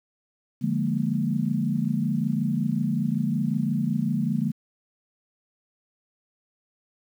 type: chord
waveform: sine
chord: Bb dominant seventh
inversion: first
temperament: equal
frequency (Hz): 146.83 / 174.61 / 207.7 / 233.1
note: D3 / F3 / Ab3 / Bb3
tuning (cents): 0 / 0 / 0 / 0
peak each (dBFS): -28 / -29 / -27 / -27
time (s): 0.61-4.52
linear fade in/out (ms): 20
effects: 9-bit